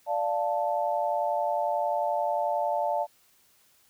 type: chord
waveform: sine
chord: D minor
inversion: none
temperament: equal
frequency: 587.3 / 698.5 / 880 Hz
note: D5 / F5 / A5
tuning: 0 / 0 / 0 cents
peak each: -29 dBFS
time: 0.06-3.07 s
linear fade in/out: 50 ms
effects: white hiss -63 dBFS RMS until 3.89 s